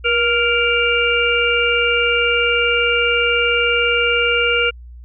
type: harmonic tone with a mistuned harmonic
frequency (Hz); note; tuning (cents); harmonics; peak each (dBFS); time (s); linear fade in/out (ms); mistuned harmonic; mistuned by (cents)
466.2; A#4; 0; 1 / 3 / 5 / 6; -19 / -19 / -19 / -19; 0.04-4.71; 20; 1; +42
effects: added 60 Hz sine -34 dBFS peak until 5.04 s